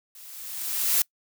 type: noise with level ramp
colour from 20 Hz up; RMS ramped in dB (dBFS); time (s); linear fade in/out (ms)
blue; -47 to -20; 0.15-1.02; 2
effects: noise-tail reverb RT60 0.1 s tail -24 dB re dry